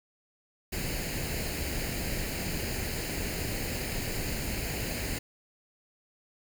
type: noise with comb filter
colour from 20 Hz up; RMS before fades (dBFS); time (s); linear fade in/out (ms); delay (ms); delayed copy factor
pink; -33; 0.72-5.19; 10; 0.43; +0.65
effects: none